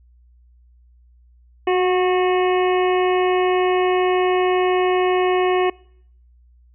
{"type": "harmonic tone with a mistuned harmonic", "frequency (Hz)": 364.4, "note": "F#4", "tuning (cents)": -26, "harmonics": [1, 2, 3, 5, 6, 7, 8], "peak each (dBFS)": [-16, -22, -26, -30, -32, -33, -34], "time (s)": [1.67, 5.7], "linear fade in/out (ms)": 5, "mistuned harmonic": 1, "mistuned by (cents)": 17, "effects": ["noise-tail reverb RT60 0.7 s tail -25 dB re dry", "added 60 Hz sine -49 dBFS peak until 6.74 s"]}